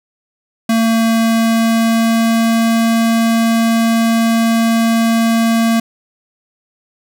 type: tone with pitch glide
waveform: square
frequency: 226.6 to 228 Hz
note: A#3 to A#3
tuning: -49 to -38 cents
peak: -11 dBFS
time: 0.69-5.8 s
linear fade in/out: 5 ms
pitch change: +11 cents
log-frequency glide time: 1.13-2.86 s
effects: none